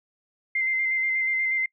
sine tone with vibrato, 2082 Hz, C7, 9 cents flat, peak -22 dBFS, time 0.55-1.66 s, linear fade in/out 5 ms, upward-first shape square, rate 8.3 Hz, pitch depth 15 cents each way, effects noise-tail reverb RT60 0.1 s tail -25 dB re dry

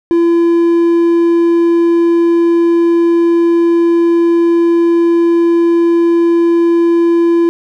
triangle tone, 338.8 Hz, E4, 48 cents sharp, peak -5 dBFS, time 0.11-7.49 s, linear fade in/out 0 ms, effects none

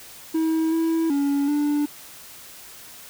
triangle tone with pitch steps, 321.2 / 326.9 / 282.4 / 293.1 Hz, E4 / E4 / C#4 / D4, -45 / -14 / +32 / -3 cents, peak -17 dBFS, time 0.34-1.86 s, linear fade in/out 10 ms, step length 380 ms, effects white hiss -43 dBFS RMS until 3.09 s

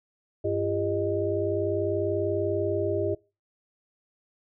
sine tone cluster, 97.7 / 343 / 403.2 / 617 Hz, G2 / F4 / G4 / D#5, -5 / -31 / +49 / -15 cents, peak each -32 / -30 / -28 / -30 dBFS, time 0.44-3.15 s, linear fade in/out 10 ms, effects noise-tail reverb RT60 0.3 s tail -23 dB re dry

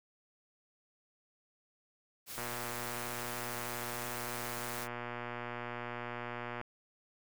white noise, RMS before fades -44 dBFS, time 2.26-4.88 s, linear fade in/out 50 ms
click train, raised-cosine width 0.5 ms, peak -25 dBFS, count 509, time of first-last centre 2.38-6.613 s, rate 120 Hz
effects none

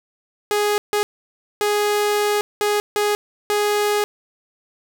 sawtooth tone bursts at uneven times, 415.3 Hz, G#4, in tune, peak -13 dBFS, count 6, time 0.51-0.78 / 0.93-1.03 / 1.61-2.41 / 2.61-2.8 / 2.96-3.15 / 3.5-4.04 s, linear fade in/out 0 ms, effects none

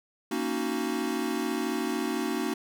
square chord, D# minor seventh, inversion second, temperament equal, 233.1 / 277.2 / 311.1 / 370 Hz, A#3 / C#4 / D#4 / F#4, 0 / 0 / 0 / 0 cents, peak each -34 dBFS, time 0.31-2.54 s, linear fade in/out 5 ms, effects none

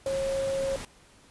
sine tone in noise, 542 Hz, C#5, 39 cents flat, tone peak -26 dBFS, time 0.06-0.76 s, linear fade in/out 2 ms, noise pink, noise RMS -39 dBFS, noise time 0.06-0.85 s, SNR +10 dB, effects pink hiss -57 dBFS RMS until 1.3 s + resampled to 24000 Hz

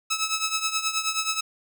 10% pulse tone with tremolo, 1297 Hz, E6, 28 cents flat, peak -13 dBFS, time 0.1-1.41 s, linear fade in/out 10 ms, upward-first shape triangle, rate 9.4 Hz, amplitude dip 80%, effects none

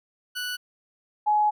20% pulse / sine tone pair in turn, 1480 / 842.7 Hz, F#6 / G#5, 0 / +25 cents, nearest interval minor seventh, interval 975 cents, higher first, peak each -24 / -18 dBFS, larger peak second, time 0.35-0.57 / 1.26-1.51 s, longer second, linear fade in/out 20 ms, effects none

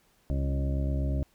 harmonic tone with a mistuned harmonic, 68.2 Hz, C#2, 28 cents flat, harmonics 1 / 2 / 3 / 4 / 5 / 6 / 8 / 9, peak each -27 / -32 / -41 / -37 / -44 / -51 / -45 / -42 dBFS, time 0.3-1.23 s, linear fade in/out 0 ms, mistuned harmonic 3, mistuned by -16 cents, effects pink hiss -66 dBFS RMS until 1.34 s

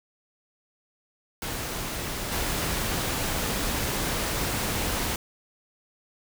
pink noise with level steps, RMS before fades -32 / -28 dBFS, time 1.42-5.16 s, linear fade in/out 2 ms, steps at 2.31 s, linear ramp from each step 20 ms, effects none

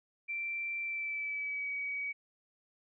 sine tone with pitch glide, 2349 to 2266 Hz, D7 to C#7, 0 to +37 cents, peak -34 dBFS, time 0.28-2.13 s, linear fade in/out 20 ms, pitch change -63 cents, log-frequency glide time 0.81-1.71 s, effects none

